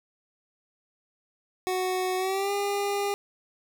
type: tone with pitch glide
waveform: 25% pulse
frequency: 370 to 403.5 Hz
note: F#4 to G#4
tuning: 0 to -50 cents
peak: -22 dBFS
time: 1.67-3.14 s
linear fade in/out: 0 ms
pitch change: +150 cents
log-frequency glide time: 2.17-2.52 s
effects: none